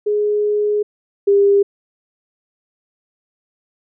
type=tone pair in turn; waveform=sine; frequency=417.4 / 401 Hz; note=G#4 / G4; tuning=+9 / +39 cents; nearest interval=minor second; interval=70 cents; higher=first; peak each=-14 / -9 dBFS; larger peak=second; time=0.06-0.83 / 1.27-1.63 s; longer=first; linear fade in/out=10 ms; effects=none